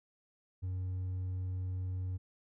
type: tone with hard clipping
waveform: sine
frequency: 92.5 Hz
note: F#2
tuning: in tune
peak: -35 dBFS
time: 0.62-2.18 s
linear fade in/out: 20 ms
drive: 2 dB
effects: none